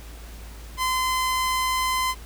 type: tone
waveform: sawtooth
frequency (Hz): 1029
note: C6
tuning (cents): -29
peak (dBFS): -18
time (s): 0.77-2.15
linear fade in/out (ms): 50
effects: added 55 Hz sine -38 dBFS peak until 2.25 s + pink hiss -46 dBFS RMS until 2.25 s